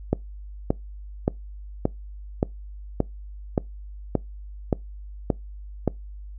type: click train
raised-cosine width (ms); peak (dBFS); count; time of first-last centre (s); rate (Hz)
2; -6; 11; 0.13-5.877; 1.74
effects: noise-tail reverb RT60 0.2 s tail -24 dB re dry + added 50 Hz sine -36 dBFS peak until 6.38 s